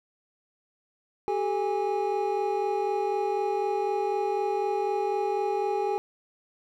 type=tone cluster; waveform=triangle; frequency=387.5 / 431.5 / 820 Hz; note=G4 / A4 / G#5; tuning=-20 / -34 / -22 cents; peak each=-27 / -28 / -27 dBFS; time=1.28-5.98 s; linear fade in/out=0 ms; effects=none